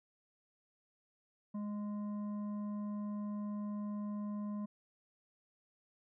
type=tone with frequency modulation; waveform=sine; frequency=207.7 Hz; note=G#3; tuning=in tune; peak=-37 dBFS; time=1.54-4.66 s; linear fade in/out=10 ms; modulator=827 Hz; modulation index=0.29; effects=none